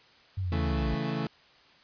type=linear sweep; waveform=sine; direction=down; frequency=98 to 54.8 Hz; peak=-28 dBFS; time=0.37-0.95 s; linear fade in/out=10 ms
type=chord; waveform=30% pulse; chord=A major; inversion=first; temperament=equal; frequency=138.59 / 164.81 / 220 Hz; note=C#3 / E3 / A3; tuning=0 / 0 / 0 cents; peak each=-31 dBFS; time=0.52-1.27 s; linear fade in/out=2 ms
effects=white hiss -58 dBFS RMS until 1.83 s + resampled to 11025 Hz